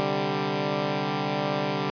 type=chord; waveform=10% pulse; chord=C suspended second; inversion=none; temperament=equal with one note detuned; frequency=130.81 / 147.34 / 196 Hz; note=C3 / D3 / G3; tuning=0 / +6 / 0 cents; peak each=-26 / -20 / -20 dBFS; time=0-1.9 s; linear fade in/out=0 ms; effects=resampled to 11025 Hz